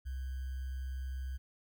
sine tone with sample-and-hold, 65.2 Hz, C2, 5 cents flat, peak -36 dBFS, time 0.05-1.38 s, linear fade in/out 20 ms, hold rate 1575 Hz, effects none

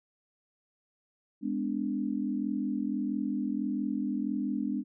sine chord, G# diminished, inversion none, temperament equal with one note detuned, 207.7 / 252.1 / 293.7 Hz, G#3 / B3 / D4, 0 / +36 / 0 cents, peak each -33 dBFS, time 1.41-4.84 s, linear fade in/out 50 ms, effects none

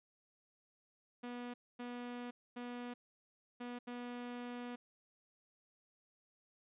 sawtooth tone bursts at uneven times, 243.5 Hz, B3, 24 cents flat, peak -39 dBFS, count 5, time 1.23-1.54 / 1.79-2.31 / 2.56-2.94 / 3.6-3.79 / 3.87-4.76 s, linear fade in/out 10 ms, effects resampled to 8000 Hz

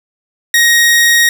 sawtooth tone, 1878 Hz, A#6, 12 cents sharp, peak -3 dBFS, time 0.54-1.29 s, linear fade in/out 2 ms, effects none

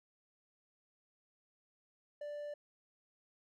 triangle tone, 587.3 Hz, D5, in tune, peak -39 dBFS, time 2.21-2.54 s, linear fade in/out 5 ms, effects none

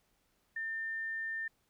sine tone, 1800 Hz, A6, 39 cents sharp, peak -35 dBFS, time 0.56-1.48 s, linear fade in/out 5 ms, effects pink hiss -75 dBFS RMS until 1.69 s

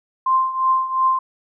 sine tone with tremolo, 1046.5 Hz, C6, in tune, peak -12 dBFS, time 0.26-1.19 s, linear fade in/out 5 ms, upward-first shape triangle, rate 2.8 Hz, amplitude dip 80%, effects none

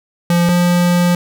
square tone pair in turn, 173 / 175.82 Hz, F3 / F3, -16 / +12 cents, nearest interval unison, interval 28 cents, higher second, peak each -11 dBFS, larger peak neither, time 0.3-0.49 / 0.49-1.15 s, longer second, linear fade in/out 2 ms, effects none

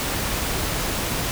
pink noise, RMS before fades -25 dBFS, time 0-1.31 s, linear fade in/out 0 ms, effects none

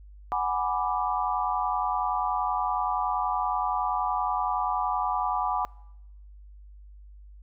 sine chord, G# half-diminished seventh, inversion third, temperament equal, 740 / 830.6 / 987.8 / 1174.7 Hz, F#5 / G#5 / B5 / D6, 0 / 0 / 0 / 0 cents, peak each -30 dBFS, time 0.32-5.65 s, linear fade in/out 0 ms, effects noise-tail reverb RT60 0.9 s tail -24 dB re dry + added 50 Hz sine -45 dBFS peak until 7.42 s

